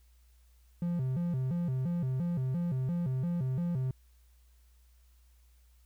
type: tone with vibrato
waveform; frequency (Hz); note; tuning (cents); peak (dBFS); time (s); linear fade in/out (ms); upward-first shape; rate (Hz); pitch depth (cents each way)
triangle; 150; D3; +37; -27; 0.82-3.91; 2; square; 2.9; 250
effects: added 60 Hz sine -59 dBFS peak until 5.85 s + white hiss -72 dBFS RMS until 5.85 s